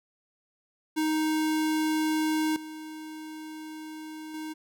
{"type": "tone with level steps", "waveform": "square", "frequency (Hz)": 311.9, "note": "D#4", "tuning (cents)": 4, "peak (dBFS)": [-25, -39, -35], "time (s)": [0.96, 4.54], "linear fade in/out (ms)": 20, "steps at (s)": [2.56, 4.34], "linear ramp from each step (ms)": 2, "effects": []}